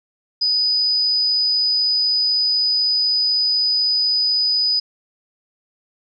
sine tone, 4978 Hz, D#8, in tune, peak -15 dBFS, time 0.41-4.8 s, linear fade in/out 10 ms, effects none

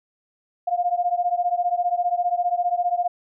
sine beating tone pair, 701 / 716 Hz, F5 / F5, +6 / +43 cents, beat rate 15 Hz, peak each -22 / -23 dBFS, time 0.67-3.08 s, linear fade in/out 10 ms, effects none

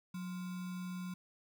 sine tone with sample-and-hold, 181.6 Hz, F#3, 32 cents flat, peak -39 dBFS, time 0.14-1.14 s, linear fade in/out 5 ms, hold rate 1225 Hz, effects none

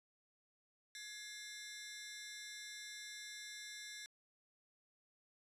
15% pulse ring-modulated tone, 1900 Hz, A#6, 33 cents sharp, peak -39 dBFS, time 0.95-4.06 s, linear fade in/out 0 ms, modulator 220 Hz, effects resampled to 32000 Hz

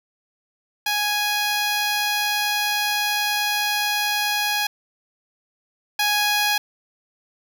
10% pulse tone pair in turn, 830.6 / 830.6 Hz, G#5 / G#5, 0 / 0 cents, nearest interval unison, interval 0 cents, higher neither, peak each -12 / -10 dBFS, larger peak second, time 0.86-4.67 / 5.99-6.58 s, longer first, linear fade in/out 5 ms, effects none

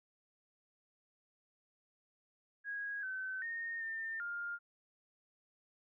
sine tone with pitch steps, 1648 / 1528 / 1843 / 1804 / 1407 Hz, G#6 / G6 / A#6 / A6 / F6, -14 / -45 / -20 / +43 / +12 cents, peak -38 dBFS, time 2.64-4.59 s, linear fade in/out 50 ms, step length 390 ms, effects none

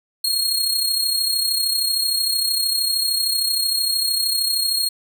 sawtooth tone with amplitude modulation, 4271 Hz, C8, 35 cents sharp, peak -13 dBFS, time 0.24-4.89 s, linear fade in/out 5 ms, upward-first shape sine, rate 33.1 Hz, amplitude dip 50%, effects none

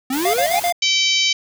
square exponential sweep, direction up, 250.7 to 860 Hz, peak -20 dBFS, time 0.1-0.6 s, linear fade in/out 5 ms
white noise, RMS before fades -28 dBFS, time 0.12-0.71 s, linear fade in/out 10 ms
square tone bursts, 699 Hz, F5, 1 cent sharp, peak -17 dBFS, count 4, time 0.25-0.725 s, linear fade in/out 5 ms, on 88 ms, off 41 ms
harmonic tone, 770 Hz, G5, 31 cents flat, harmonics 3 / 4 / 5 / 6 / 7 / 8 / 9, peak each -21 / -19 / -22 / -23 / -25 / -25 / -32 dBFS, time 0.82-1.33 s, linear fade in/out 5 ms
effects none

